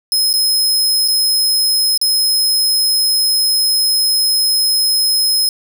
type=tone with dropouts; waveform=sawtooth; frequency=5130 Hz; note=E8; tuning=48 cents flat; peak=-9 dBFS; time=0.12-5.49 s; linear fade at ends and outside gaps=1 ms; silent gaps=0.33-0.338 / 1.078-1.083 / 1.976-2.014 s; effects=7-bit